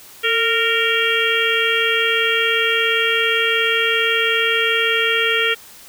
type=harmonic tone with a mistuned harmonic; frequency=462.6 Hz; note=A#4; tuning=13 cents flat; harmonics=1 / 3 / 4 / 5 / 6 / 7; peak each=-22 / -22 / -22 / -22 / -22 / -22 dBFS; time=0.23-5.55 s; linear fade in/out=20 ms; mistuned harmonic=1; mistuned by=-45 cents; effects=white hiss -42 dBFS RMS until 5.88 s